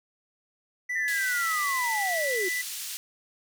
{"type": "tone with vibrato", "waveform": "triangle", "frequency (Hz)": 1975.5, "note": "B6", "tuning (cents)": 0, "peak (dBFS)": -26, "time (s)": [0.89, 2.62], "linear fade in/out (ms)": 10, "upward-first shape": "sine", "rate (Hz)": 1.4, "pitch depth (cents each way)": 10}
{"type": "linear sweep", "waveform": "sine", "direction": "down", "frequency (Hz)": [1830, 347.2], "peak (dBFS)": -28, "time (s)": [0.95, 2.49], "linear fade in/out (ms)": 10}
{"type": "band-pass noise", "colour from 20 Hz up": "white", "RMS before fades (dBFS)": -36, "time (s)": [1.08, 2.97], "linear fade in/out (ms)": 0, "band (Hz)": [2600, 12000], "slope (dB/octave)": 12}
{"effects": []}